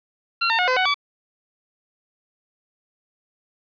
15% pulse tone with pitch steps, 1372 / 908 / 725 / 510 / 745 / 1147 Hz, F6 / A#5 / F#5 / C5 / F#5 / D6, -31 / -46 / -35 / -44 / +12 / -41 cents, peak -11 dBFS, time 0.41-0.944 s, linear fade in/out 10 ms, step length 89 ms, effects resampled to 11025 Hz + 8-bit

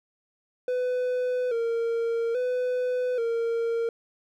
triangle tone with vibrato, 480.9 Hz, B4, 46 cents flat, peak -22 dBFS, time 0.68-3.89 s, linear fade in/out 2 ms, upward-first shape square, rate 0.6 Hz, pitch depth 69 cents each way, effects none

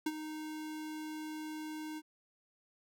square tone with ADSR envelope, 309.5 Hz, D#4, 9 cents flat, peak -30 dBFS, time 0.06-2.02 s, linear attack 6 ms, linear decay 41 ms, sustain -11 dB, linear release 45 ms, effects none

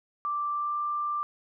sine tone with pitch glide, 1174.7 to 1182.9 Hz, D6 to D6, 0 to +12 cents, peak -27 dBFS, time 0.25-1.23 s, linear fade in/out 0 ms, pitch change +12 cents, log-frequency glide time 0.52-0.76 s, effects none

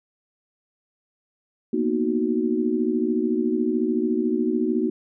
sine chord, B major seventh, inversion third, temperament equal, 233.1 / 246.9 / 311.1 / 370 Hz, A#3 / B3 / D#4 / F#4, 0 / 0 / 0 / 0 cents, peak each -25 / -27 / -25 / -25 dBFS, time 1.73-4.9 s, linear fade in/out 5 ms, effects none

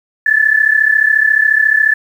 sine tone pair together, 1724.8 / 1759 Hz, A6 / A6, -35 / -1 cents, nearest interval unison, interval 34 cents, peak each -11 dBFS, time 0.26-1.94 s, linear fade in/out 5 ms, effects 7-bit

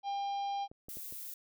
harmonic tone, 799 Hz, G5, 33 cents sharp, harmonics 1 / 3 / 4 / 5 / 6 / 7, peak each -33 / -55 / -50 / -55 / -60 / -61 dBFS, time 0.03-0.68 s, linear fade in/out 50 ms
clicks, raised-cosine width 2 ms, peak -38 dBFS, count 4, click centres 0.715 / 0.885 / 0.971 / 1.125 s
violet noise, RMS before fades -44 dBFS, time 0.89-1.34 s, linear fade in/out 2 ms
effects none

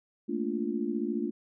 sine chord, Bb major seventh, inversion third, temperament just, 218.5 / 233.1 / 291.4 / 349.6 Hz, A3 / Bb3 / D4 / F4, -12 / 0 / -13 / +2 cents, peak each -34 dBFS, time 0.28-1.31 s, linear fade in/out 20 ms, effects none

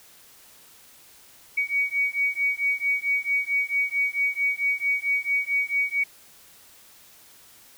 sine beating tone pair, 2250 / 2254.5 Hz, C#7 / C#7, +25 / +29 cents, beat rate 4.5 Hz, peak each -25 dBFS, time 1.57-6.04 s, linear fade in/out 10 ms, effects white hiss -52 dBFS RMS until 7.77 s

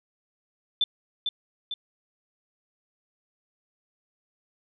sine tone with echo, 3531 Hz, A7, 5 cents sharp, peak -19 dBFS, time 0.81-0.84 s, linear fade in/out 2 ms, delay 450 ms, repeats 2, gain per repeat -5 dB, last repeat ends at 1.74 s, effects none

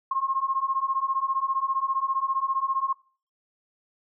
sine beating tone pair, 1064 / 1079 Hz, C6 / C#6, +29 / -47 cents, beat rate 15 Hz, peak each -27 / -26 dBFS, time 0.11-2.93 s, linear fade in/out 5 ms, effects noise-tail reverb RT60 0.4 s tail -21 dB re dry

